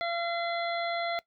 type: harmonic tone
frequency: 683 Hz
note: F5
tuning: 39 cents flat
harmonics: 1 / 2 / 3 / 5 / 6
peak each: -31 / -37 / -35 / -42 / -42 dBFS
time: 0.01-1.19 s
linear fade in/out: 0 ms
effects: noise-tail reverb RT60 0.1 s tail -20 dB re dry